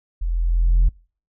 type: tone with level ramp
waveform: sine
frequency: 42.36 Hz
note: E1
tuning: 48 cents sharp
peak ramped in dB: -20 to -8 dBFS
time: 0.21-0.89 s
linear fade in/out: 10 ms
effects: noise-tail reverb RT60 0.4 s tail -26 dB re dry + tanh soft clip ceiling -10 dBFS